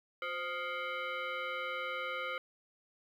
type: tone with frequency modulation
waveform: sine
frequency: 360 Hz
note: F#4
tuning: 47 cents flat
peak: -35 dBFS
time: 0.22-2.38 s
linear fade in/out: 2 ms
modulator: 880 Hz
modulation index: 2.6
effects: 11-bit

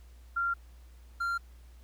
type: tone pair in turn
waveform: sine / triangle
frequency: 1384 / 1384 Hz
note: F6 / F6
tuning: -16 / -16 cents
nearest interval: unison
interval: 0 cents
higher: neither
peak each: -27 dBFS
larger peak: neither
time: 0.36-0.54 / 1.2-1.38 s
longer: neither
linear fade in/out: 10 ms
effects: added 60 Hz sine -50 dBFS peak until 1.83 s + pink hiss -65 dBFS RMS until 1.83 s

